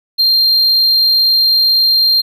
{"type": "tone", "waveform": "triangle", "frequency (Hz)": 4186, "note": "C8", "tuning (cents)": 0, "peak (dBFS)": -7, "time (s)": [0.18, 2.22], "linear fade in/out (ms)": 20, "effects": []}